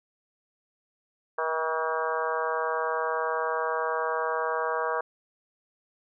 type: harmonic tone with a mistuned harmonic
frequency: 160 Hz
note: D#3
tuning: 49 cents sharp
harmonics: 3 / 4 / 5 / 6 / 7 / 8 / 9 / 10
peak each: -31 / -33 / -37 / -33 / -32 / -38 / -38 / -36 dBFS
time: 1.38-5.01 s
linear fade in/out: 5 ms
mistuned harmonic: 7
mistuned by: +16 cents
effects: none